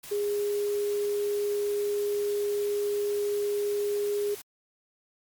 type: tone in noise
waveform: sine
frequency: 410.5 Hz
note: G#4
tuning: 20 cents flat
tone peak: -25 dBFS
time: 0.11-4.35 s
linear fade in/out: 10 ms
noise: white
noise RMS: -43 dBFS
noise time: 0.03-4.42 s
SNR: +15 dB
effects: MP3 96 kbps